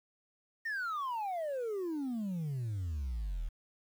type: exponential sweep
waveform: sine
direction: down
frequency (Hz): 1864.7 to 36.45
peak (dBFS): -31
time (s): 0.65-3.49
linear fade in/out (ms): 10
effects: tanh soft clip ceiling -33 dBFS + 10-bit